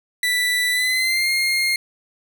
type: tone with pitch glide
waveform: 30% pulse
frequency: 1975.5 to 2130 Hz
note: B6 to C7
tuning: 0 to +30 cents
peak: -15 dBFS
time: 0.23-1.76 s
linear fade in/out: 2 ms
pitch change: +130 cents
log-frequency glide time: 0.71-1.3 s
effects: none